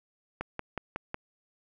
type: click train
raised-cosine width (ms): 0.5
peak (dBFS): -18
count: 5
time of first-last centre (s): 0.41-1.144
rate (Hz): 5.45
effects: none